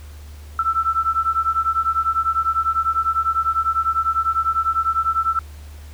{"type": "beating tone pair", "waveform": "sine", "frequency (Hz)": [1324, 1334], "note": ["E6", "E6"], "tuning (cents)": [7, 20], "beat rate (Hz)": 10, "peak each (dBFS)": -20, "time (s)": [0.59, 5.39], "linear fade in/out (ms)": 2, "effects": ["added 74 Hz sine -35 dBFS peak until 5.93 s", "pink hiss -48 dBFS RMS until 5.93 s"]}